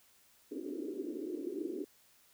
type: band-pass noise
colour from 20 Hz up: white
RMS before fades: -40 dBFS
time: 0.51-1.85 s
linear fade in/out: 10 ms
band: 280 to 390 Hz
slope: 48 dB/octave
effects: white hiss -66 dBFS RMS until 2.33 s